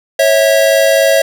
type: tone pair together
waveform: square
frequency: 548.3 / 652 Hz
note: C#5 / E5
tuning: -19 / -19 cents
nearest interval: minor third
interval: 300 cents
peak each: -11 dBFS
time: 0.19-1.22 s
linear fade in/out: 5 ms
effects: none